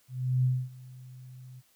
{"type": "tone with ADSR envelope", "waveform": "sine", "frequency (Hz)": 127.5, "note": "C3", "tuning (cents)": -44, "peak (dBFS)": -21, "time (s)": [0.08, 1.62], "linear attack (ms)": 360, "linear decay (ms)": 250, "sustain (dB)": -23, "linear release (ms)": 34, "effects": ["white hiss -66 dBFS RMS until 1.75 s"]}